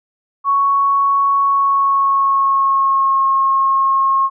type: tone with pitch glide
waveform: sine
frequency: 1111 to 1081.2 Hz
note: C#6 to C#6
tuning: +4 to -44 cents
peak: -11 dBFS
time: 0.44-4.3 s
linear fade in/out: 50 ms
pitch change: -48 cents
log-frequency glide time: 1.41-3.24 s
effects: none